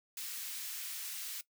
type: high-pass noise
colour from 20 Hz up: white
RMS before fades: -42 dBFS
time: 0.17-1.41 s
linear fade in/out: 2 ms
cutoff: 1900 Hz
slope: 12 dB/octave
effects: noise-tail reverb RT60 0.1 s tail -18 dB re dry